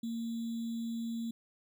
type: tone with sample-and-hold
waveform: sine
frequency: 230 Hz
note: A#3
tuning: 23 cents flat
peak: -34 dBFS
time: 0.03-1.31 s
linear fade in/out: 5 ms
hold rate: 3675 Hz
effects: none